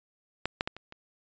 clicks, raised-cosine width 0.3 ms, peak -12 / -11 / -15 / -27 / -29 dBFS, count 5, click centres 0.456 / 0.609 / 0.675 / 0.766 / 0.924 s, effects resampled to 16000 Hz

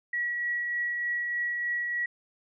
sine tone with tremolo, 1924 Hz, B6, 46 cents flat, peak -26 dBFS, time 0.13-2.06 s, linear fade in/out 5 ms, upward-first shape triangle, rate 3.3 Hz, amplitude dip 30%, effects none

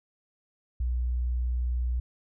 sine tone, 61.1 Hz, B1, 18 cents flat, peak -25 dBFS, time 0.8-2 s, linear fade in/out 5 ms, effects none

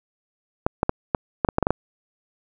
clicks, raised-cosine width 1 ms, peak -4 dBFS, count 10, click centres 0.665 / 0.831 / 0.894 / 1.148 / 1.448 / 1.488 / 1.584 / 1.627 / 1.669 / 1.706 s, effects none

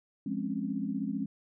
sine chord, Db major seventh, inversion first, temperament equal, 174.61 / 207.7 / 261.6 / 277.2 Hz, F3 / Ab3 / C4 / Db4, 0 / 0 / 0 / 0 cents, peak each -39 / -34 / -36 / -37 dBFS, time 0.26-1.26 s, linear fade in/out 5 ms, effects none

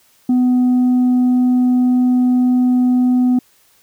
sine tone with tanh clipping, 250.1 Hz, B3, 22 cents sharp, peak -11 dBFS, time 0.29-3.39 s, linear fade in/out 5 ms, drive 2 dB, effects white hiss -54 dBFS RMS until 3.82 s

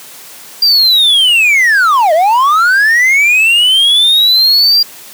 triangle linear two-way sweep, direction down then up, 4794 to 604 to 4794 Hz, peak -4 dBFS, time 0.62-4.83 s, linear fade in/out 5 ms, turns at 2.13 s, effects white hiss -33 dBFS RMS until 5.13 s + high-pass 150 Hz 12 dB/octave

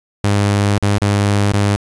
sawtooth tone with dropouts, 101.6 Hz, G#2, 38 cents flat, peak -8 dBFS, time 0.24-1.76 s, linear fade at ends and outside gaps 0 ms, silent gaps 0.782-0.826 / 0.982-1.017 / 1.521-1.536 s, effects resampled to 24000 Hz + 8-bit

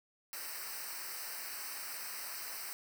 white noise with comb filter, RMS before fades -43 dBFS, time 0.33-2.73 s, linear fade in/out 0 ms, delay 0.29 ms, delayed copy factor -1, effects none

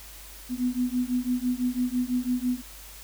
sine beating tone pair, 245.9 / 251.9 Hz, B3 / B3, -7 / +34 cents, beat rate 6 Hz, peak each -27 dBFS, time 0.49-2.62 s, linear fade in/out 50 ms, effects added 50 Hz sine -47 dBFS peak until 3.03 s + white hiss -46 dBFS RMS until 3.03 s

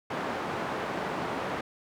white band-pass noise, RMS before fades -33 dBFS, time 0.1-1.61 s, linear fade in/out 5 ms, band 130 to 1100 Hz, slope 12 dB/octave, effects none

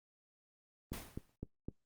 click train, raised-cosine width 3 ms, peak -28 dBFS, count 4, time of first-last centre 0.92-1.685 s, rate 3.92 Hz
pink noise with exponential decay, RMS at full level -42 dBFS, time 0.93-1.36 s, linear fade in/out 2 ms, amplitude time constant 92 ms
effects noise-tail reverb RT60 0.1 s tail -18 dB re dry + Opus 24 kbps

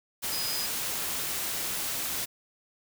sine tone in noise, 4974 Hz, D#8, 1 cent flat, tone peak -33 dBFS, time 0.31-0.67 s, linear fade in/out 20 ms, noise white, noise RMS -32 dBFS, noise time 0.22-2.26 s, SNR -4 dB, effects none

